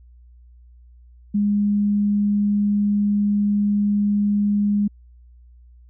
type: tone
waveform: sine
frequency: 205.2 Hz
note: G#3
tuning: 21 cents flat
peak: -16 dBFS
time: 1.34-4.88 s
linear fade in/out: 10 ms
effects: added 60 Hz sine -45 dBFS peak until 5.89 s